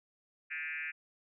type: tone with frequency modulation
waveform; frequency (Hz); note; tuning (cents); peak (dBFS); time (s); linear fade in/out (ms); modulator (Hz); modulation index
sine; 2060; C7; -28; -36; 0.5-0.92; 20; 154; 3.2
effects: none